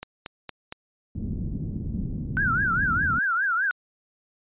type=click train; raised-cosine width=0.2 ms; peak=-16 dBFS; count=4; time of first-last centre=0.03-0.724 s; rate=4.32 Hz
type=low-pass noise; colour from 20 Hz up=white; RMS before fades=-30 dBFS; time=1.15-3.19 s; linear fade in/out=5 ms; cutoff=220 Hz; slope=24 dB/octave
type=tone with vibrato; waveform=sine; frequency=1480 Hz; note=F#6; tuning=in tune; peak=-21 dBFS; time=2.37-3.71 s; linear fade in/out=0 ms; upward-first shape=triangle; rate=4.9 Hz; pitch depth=220 cents each way
effects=resampled to 8000 Hz